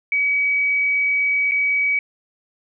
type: tone with dropouts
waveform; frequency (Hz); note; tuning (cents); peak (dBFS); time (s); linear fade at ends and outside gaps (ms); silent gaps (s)
sine; 2272; C#7; +42; -16; 0.12-1.99; 2; 1.512-1.518
effects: none